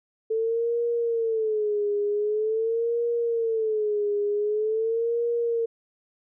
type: tone with vibrato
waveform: sine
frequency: 440 Hz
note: A4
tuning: in tune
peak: -22 dBFS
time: 0.3-5.66 s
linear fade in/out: 10 ms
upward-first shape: sine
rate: 0.45 Hz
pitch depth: 120 cents each way
effects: none